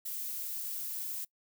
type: noise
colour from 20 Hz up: violet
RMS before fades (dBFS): -38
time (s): 0.05-1.25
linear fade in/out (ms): 10
effects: noise-tail reverb RT60 0.1 s tail -22 dB re dry